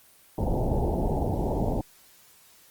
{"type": "low-pass noise", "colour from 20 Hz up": "pink", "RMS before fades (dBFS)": -26, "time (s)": [0.38, 1.81], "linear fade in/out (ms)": 2, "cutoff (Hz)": 890, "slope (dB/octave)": 96, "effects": ["white hiss -56 dBFS RMS until 2.7 s", "Opus 24 kbps"]}